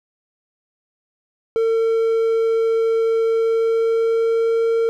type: tone with pitch glide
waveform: triangle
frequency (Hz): 452.4 to 456.9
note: A4 to A#4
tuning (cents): +48 to -35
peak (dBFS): -13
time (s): 1.56-4.89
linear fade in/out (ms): 0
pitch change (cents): +17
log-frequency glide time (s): 3.27-4.68
effects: none